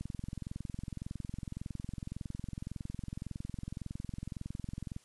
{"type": "click train", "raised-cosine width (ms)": 5, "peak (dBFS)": -27, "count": 109, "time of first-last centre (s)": [0.01, 4.964], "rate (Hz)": 21.8, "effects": ["white hiss -65 dBFS RMS until 5.04 s", "resampled to 24000 Hz"]}